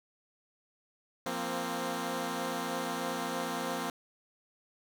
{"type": "chord", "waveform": "10% pulse", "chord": "F suspended fourth", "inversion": "none", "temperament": "equal with one note detuned", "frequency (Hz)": [173.31, 233.1, 261.6], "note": ["F3", "Bb3", "C4"], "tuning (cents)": [-13, 0, 0], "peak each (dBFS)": [-31, -29, -28], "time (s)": [1.26, 3.9], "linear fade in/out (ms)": 2, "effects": []}